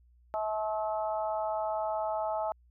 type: harmonic tone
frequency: 215.4 Hz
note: A3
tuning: 37 cents flat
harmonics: 3 / 4 / 5 / 6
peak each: -32 / -33 / -44 / -41 dBFS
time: 0.34-2.52 s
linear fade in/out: 0 ms
effects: added 60 Hz sine -59 dBFS peak until 2.7 s